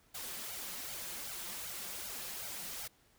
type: noise with flanger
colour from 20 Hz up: white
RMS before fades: -43 dBFS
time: 0.14-2.88 s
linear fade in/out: 10 ms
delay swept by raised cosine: 1.3 to 5.8 ms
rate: 2.6 Hz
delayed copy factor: +0.95
effects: pink hiss -68 dBFS RMS until 3.18 s